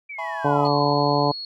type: exponential sweep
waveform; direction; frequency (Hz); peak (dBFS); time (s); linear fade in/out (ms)
sine; down; 2360 to 843; -32; 0.09-0.98; 10
type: chord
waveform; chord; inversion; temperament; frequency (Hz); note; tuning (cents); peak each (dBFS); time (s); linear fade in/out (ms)
triangle; C# minor seventh; first; equal with one note detuned; 659.3 / 837.4 / 987.8 / 1108.7; E5 / G#5 / B5 / C#6; 0 / +14 / 0 / 0; -32 / -30 / -30 / -35; 0.18-0.68; 10
type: harmonic tone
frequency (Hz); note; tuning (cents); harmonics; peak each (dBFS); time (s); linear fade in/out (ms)
144.5; D3; -28; 1 / 2 / 3 / 4 / 5 / 6 / 7; -25 / -25 / -25 / -25 / -25 / -25 / -25; 0.44-1.32; 10
type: tone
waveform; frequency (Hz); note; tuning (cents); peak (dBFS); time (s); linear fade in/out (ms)
sine; 4332; C#8; -41; -30; 0.65-1.45; 2
effects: none